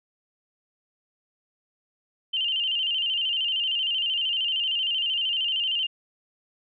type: tone with vibrato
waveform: sine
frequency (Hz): 2946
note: F#7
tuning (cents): -8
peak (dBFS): -23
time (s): 2.33-5.87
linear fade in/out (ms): 10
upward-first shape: square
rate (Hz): 13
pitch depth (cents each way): 76
effects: none